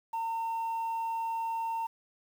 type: tone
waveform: sine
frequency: 910 Hz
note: A#5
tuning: 42 cents flat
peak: -28 dBFS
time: 0.13-1.87 s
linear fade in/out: 10 ms
effects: tanh soft clip ceiling -29 dBFS + 9-bit